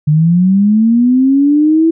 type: linear sweep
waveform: sine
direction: up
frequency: 146.83 to 330.6 Hz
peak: -6 dBFS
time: 0.07-1.91 s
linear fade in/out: 10 ms
effects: none